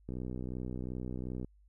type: click train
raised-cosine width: 3 ms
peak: -27 dBFS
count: 86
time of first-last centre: 0.09-1.446 s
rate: 62.7 Hz
effects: added 50 Hz sine -60 dBFS peak until 1.68 s